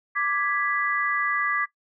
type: chord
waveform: sine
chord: G# diminished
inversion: second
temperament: equal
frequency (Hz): 1174.7 / 1661.2 / 1975.5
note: D6 / G#6 / B6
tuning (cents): 0 / 0 / 0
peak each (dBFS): -26 / -27 / -27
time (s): 0.15-1.66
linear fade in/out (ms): 20
effects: noise-tail reverb RT60 0.1 s tail -17 dB re dry